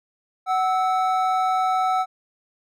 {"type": "tone pair together", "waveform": "triangle", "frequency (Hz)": [748, 1310], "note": ["F#5", "E6"], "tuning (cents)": [19, -11], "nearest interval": "minor seventh", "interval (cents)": 970, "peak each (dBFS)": [-18, -22], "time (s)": [0.46, 2.06], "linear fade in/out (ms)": 50, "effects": []}